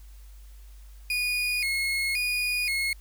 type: tone with vibrato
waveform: 35% pulse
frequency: 2308 Hz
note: D7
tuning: 31 cents flat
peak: -23 dBFS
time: 1.1-2.93 s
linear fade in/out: 2 ms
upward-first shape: square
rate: 0.95 Hz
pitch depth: 110 cents each way
effects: added 50 Hz sine -44 dBFS peak until 3 s + white hiss -60 dBFS RMS until 3 s